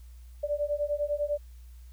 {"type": "beating tone pair", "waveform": "sine", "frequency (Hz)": [581, 591], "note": ["D5", "D5"], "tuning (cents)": [-19, 11], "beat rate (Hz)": 10, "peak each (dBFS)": -30, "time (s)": [0.43, 1.38], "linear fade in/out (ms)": 10, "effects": ["added 60 Hz sine -45 dBFS peak until 1.92 s", "white hiss -65 dBFS RMS until 1.92 s"]}